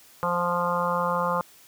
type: harmonic tone with a mistuned harmonic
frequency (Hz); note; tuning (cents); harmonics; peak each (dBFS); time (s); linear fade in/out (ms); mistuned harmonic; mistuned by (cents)
174.8; F3; +2; 1 / 3 / 4 / 5 / 6 / 7 / 8; -32 / -28 / -38 / -30 / -28 / -29 / -36; 0.23-1.41; 0; 4; +30
effects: white hiss -53 dBFS RMS until 1.67 s + high-pass 60 Hz 12 dB/octave